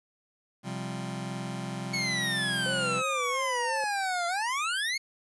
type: chord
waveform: sawtooth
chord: C suspended fourth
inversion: none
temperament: just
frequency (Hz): 130.81 / 174.42 / 196.22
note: C3 / F3 / G3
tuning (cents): 0 / -2 / +2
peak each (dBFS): -33 / -34 / -33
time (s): 0.63-3.03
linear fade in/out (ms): 50
type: exponential two-way sweep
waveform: 25% pulse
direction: down then up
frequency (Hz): 2217 to 682 to 2217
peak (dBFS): -24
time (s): 1.93-4.98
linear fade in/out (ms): 10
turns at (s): 4.27
type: tone with vibrato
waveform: triangle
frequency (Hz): 515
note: C5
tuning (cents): -28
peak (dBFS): -31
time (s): 2.66-3.84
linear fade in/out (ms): 0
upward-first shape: sine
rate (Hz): 2.9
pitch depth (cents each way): 93
effects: resampled to 24000 Hz + 10-bit